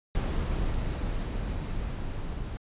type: noise with level ramp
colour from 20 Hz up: brown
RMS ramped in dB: -27 to -35 dBFS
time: 0.15-2.57 s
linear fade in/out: 0 ms
effects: resampled to 8000 Hz